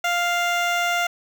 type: tone with notch filter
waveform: 15% pulse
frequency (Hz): 698.5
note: F5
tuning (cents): 0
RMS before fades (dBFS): -22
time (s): 0.04-1.07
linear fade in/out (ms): 5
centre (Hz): 10000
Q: 0.95
effects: none